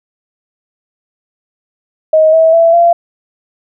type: tone with pitch steps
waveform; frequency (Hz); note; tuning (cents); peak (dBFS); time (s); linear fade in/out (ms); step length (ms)
sine; 629 / 647.1 / 665.6 / 684.7; D#5 / E5 / E5 / F5; +19 / -32 / +17 / -34; -4; 2.13-2.93; 5; 200
effects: none